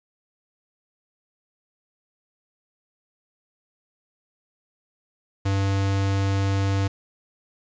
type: tone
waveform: square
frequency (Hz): 98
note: G2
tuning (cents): 0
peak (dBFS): -21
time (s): 5.45-6.88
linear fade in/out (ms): 10
effects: resampled to 16000 Hz + 8-bit